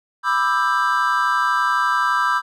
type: chord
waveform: triangle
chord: E minor seventh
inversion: second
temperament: just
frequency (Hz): 988.9 / 1186.7 / 1318.5 / 1582.2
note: B5 / D6 / E6 / G6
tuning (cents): +2 / +18 / 0 / +16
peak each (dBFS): -20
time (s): 0.23-2.42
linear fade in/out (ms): 50
effects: none